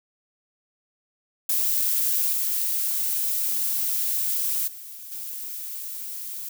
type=noise with level steps; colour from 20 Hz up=violet; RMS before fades=-23 / -25 / -40 / -34 dBFS; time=1.49-6.49 s; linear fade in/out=5 ms; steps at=2.32 / 4.67 / 5.11 s; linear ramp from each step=10 ms; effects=none